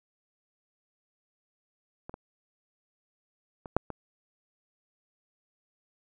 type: clicks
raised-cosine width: 1 ms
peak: -26 / -26 / -26 / -8 / -22 dBFS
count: 5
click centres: 2.095 / 2.141 / 3.658 / 3.766 / 3.903 s
effects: none